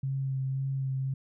sine tone with vibrato, 134.2 Hz, C3, 44 cents sharp, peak -28 dBFS, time 0.03-1.14 s, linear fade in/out 5 ms, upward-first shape sine, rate 1.9 Hz, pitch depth 18 cents each way, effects none

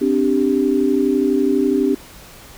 sine chord, C suspended second, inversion none, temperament equal, 261.6 / 293.7 / 392 Hz, C4 / D4 / G4, 0 / 0 / 0 cents, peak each -18 dBFS, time 0.01-1.95 s, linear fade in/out 10 ms, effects pink hiss -41 dBFS RMS until 2.57 s

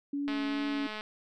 sine tone with vibrato, 282.7 Hz, C#4, 34 cents sharp, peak -30 dBFS, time 0.13-0.87 s, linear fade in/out 5 ms, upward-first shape triangle, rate 2.4 Hz, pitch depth 16 cents each way
click train, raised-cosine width 0.3 ms, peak -23 dBFS, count 157, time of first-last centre 0.28-1.009 s, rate 214 Hz
effects none

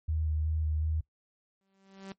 sine tone with vibrato, 78 Hz, D#2, 5 cents sharp, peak -27 dBFS, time 0.08-1.01 s, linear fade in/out 10 ms, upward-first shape square, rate 2.7 Hz, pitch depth 16 cents each way
sawtooth tone with exponential growth, 193.9 Hz, G3, 19 cents flat, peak -35 dBFS, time 1.61-2.12 s, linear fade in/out 0 ms, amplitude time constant 110 ms
effects noise-tail reverb RT60 0.1 s tail -20 dB re dry + MP3 32 kbps

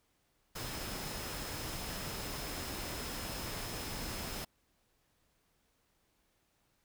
sine tone in noise, 5150 Hz, E8, 41 cents flat, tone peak -50 dBFS, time 0.55-4.45 s, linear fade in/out 10 ms, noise pink, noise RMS -41 dBFS, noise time 0.55-4.45 s, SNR -12 dB, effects pink hiss -75 dBFS RMS until 6.84 s

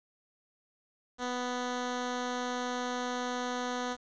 10% pulse tone, 247.7 Hz, B3, 5 cents sharp, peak -24 dBFS, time 1.18-3.97 s, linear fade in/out 50 ms, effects resampled to 16000 Hz + 9-bit

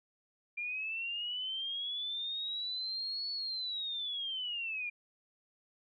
sine linear two-way sweep, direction up then down, 2386 to 4435 to 2386 Hz, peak -35 dBFS, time 0.57-4.9 s, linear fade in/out 10 ms, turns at 3.31 s, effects none

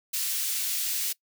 white high-pass noise, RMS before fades -29 dBFS, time 0.13-1.13 s, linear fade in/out 10 ms, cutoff 2800 Hz, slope 12 dB/octave, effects noise-tail reverb RT60 0.1 s tail -22 dB re dry

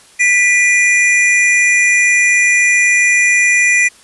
square tone pair together, 1975.5 / 2414 Hz, B6 / D7, 0 / +47 cents, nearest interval minor third, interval 347 cents, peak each -12 dBFS, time 0.19-3.89 s, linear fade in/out 20 ms, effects white hiss -44 dBFS RMS until 4.03 s + resampled to 24000 Hz

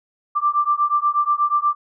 sine beating tone pair, 1174.7 / 1183 Hz, D6 / D6, 0 / +12 cents, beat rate 8.3 Hz, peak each -19 dBFS, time 0.35-1.75 s, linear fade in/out 20 ms, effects none

